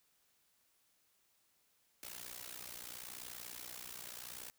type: noise with amplitude modulation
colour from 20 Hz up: white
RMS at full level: -45 dBFS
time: 2.03-4.5 s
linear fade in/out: 0 ms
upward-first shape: sine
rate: 60.8 Hz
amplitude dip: 85%
effects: white hiss -75 dBFS RMS until 4.58 s